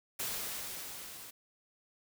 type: noise with level ramp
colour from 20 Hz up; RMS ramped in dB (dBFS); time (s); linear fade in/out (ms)
white; -36 to -49; 0.19-1.31; 10
effects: none